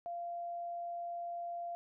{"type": "tone", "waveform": "sine", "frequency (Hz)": 691, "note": "F5", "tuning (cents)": -19, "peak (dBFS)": -38, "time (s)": [0.06, 1.75], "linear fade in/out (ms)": 0, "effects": []}